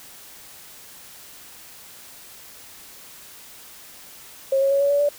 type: tone with pitch steps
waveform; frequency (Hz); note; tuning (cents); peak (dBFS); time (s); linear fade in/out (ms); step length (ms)
sine; 540 / 547.9 / 555.8 / 563.9 / 572.1 / 580.4; C#5 / C#5 / C#5 / C#5 / D5 / D5; -45 / -20 / +4 / +30 / -45 / -21; -16; 4.52-5.09; 5; 95
effects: white hiss -44 dBFS RMS until 5.18 s